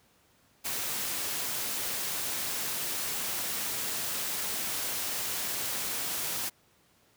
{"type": "noise", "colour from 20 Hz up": "white", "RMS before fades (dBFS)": -33, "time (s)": [0.64, 6.5], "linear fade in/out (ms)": 20, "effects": ["pink hiss -65 dBFS RMS until 7.16 s", "high-pass 80 Hz 12 dB/octave"]}